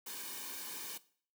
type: noise with comb filter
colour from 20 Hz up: white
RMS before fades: -44 dBFS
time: 0.06-0.98 s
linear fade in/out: 10 ms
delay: 1.5 ms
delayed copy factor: -0.7
effects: noise-tail reverb RT60 0.5 s tail -18 dB re dry + high-pass 200 Hz 12 dB/octave